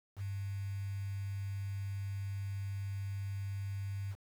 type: tone with quantisation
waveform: sine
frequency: 98.7 Hz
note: G2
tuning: 12 cents sharp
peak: -36 dBFS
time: 0.16-4.16 s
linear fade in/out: 50 ms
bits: 9
effects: none